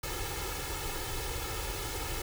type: noise with comb filter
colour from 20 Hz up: pink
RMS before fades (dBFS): -36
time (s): 0.03-2.22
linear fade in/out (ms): 5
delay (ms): 2.3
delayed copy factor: +0.95
effects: none